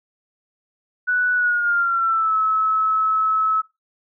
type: tone with pitch glide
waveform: sine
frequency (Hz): 1480 to 1295.9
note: F#6 to E6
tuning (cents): 0 to -30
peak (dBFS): -16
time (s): 1.07-3.62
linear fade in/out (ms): 20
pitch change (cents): -230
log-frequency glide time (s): 1.34-2.36
effects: noise-tail reverb RT60 0.2 s tail -17 dB re dry